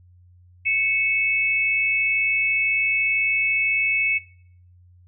sine tone pair together, 2217 / 2599 Hz, C#7 / E7, 0 / -25 cents, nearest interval minor third, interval 275 cents, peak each -21 dBFS, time 0.65-4.19 s, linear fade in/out 20 ms, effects noise-tail reverb RT60 0.6 s tail -20 dB re dry + added 89 Hz sine -49 dBFS peak until 5.07 s

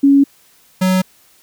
sine / square tone pair in turn, 278.6 / 185.94 Hz, C#4 / F#3, +9 / +9 cents, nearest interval perfect fifth, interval 700 cents, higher first, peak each -6 / -12 dBFS, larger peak first, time 0.03-0.24 / 0.81-1.02 s, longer neither, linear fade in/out 10 ms, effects white hiss -51 dBFS RMS until 1.42 s

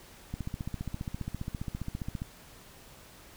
click train, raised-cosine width 5 ms, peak -22 dBFS, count 29, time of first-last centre 0.34-2.219 s, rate 14.9 Hz, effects pink hiss -53 dBFS RMS until 3.36 s

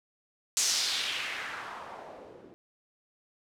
blue noise with low-pass filter sweep, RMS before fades -34 dBFS, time 0.57-2.54 s, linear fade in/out 0 ms, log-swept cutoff 7000 to 320 Hz, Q 2.1, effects none

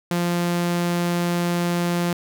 sawtooth tone, 173.8 Hz, F3, 8 cents flat, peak -16 dBFS, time 0.11-2.13 s, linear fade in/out 2 ms, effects none

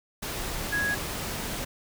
sine tone in noise, 1661.2 Hz, G#6, in tune, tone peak -25 dBFS, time 0.72-0.95 s, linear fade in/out 10 ms, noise pink, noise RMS -33 dBFS, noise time 0.22-1.65 s, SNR +5 dB, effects none

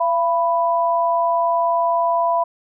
sine tone pair together, 680 / 989.6 Hz, F5 / B5, -46 / +3 cents, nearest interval tritone, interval 649 cents, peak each -18 dBFS, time 0-2.44 s, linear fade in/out 10 ms, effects none

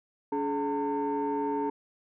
sine tone cluster, 285.2 / 425.1 / 906 Hz, C#4 / G#4 / A#5, +49 / +40 / -50 cents, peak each -30 dBFS, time 0.32-1.7 s, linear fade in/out 5 ms, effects tanh soft clip ceiling -22 dBFS

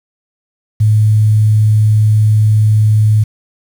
sine tone with quantisation, 107.4 Hz, A2, 41 cents flat, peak -6 dBFS, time 0.8-3.24 s, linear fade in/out 10 ms, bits 6, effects none

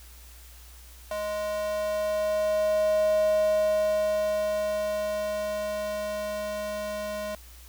square tone with high-pass filter sweep, 208.5 Hz, G#3, 7 cents sharp, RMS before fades -27 dBFS, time 1.11-7.35 s, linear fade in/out 2 ms, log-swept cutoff 720 to 470 Hz, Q 8.5, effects added 60 Hz sine -47 dBFS peak until 7.68 s + white hiss -52 dBFS RMS until 7.68 s

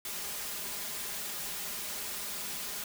white noise with comb filter, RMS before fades -38 dBFS, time 0.05-2.84 s, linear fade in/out 2 ms, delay 4.9 ms, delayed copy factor +0.65, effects none

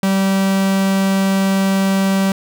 45% pulse tone, 193.6 Hz, G3, 21 cents flat, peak -13 dBFS, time 0.03-2.32 s, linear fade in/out 2 ms, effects none

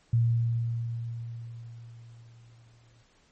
sine tone with exponential decay, 116.54 Hz, A#2, in tune, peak -19 dBFS, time 0.13-3.03 s, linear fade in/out 5 ms, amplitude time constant 630 ms, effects pink hiss -64 dBFS RMS until 3.31 s + MP3 32 kbps

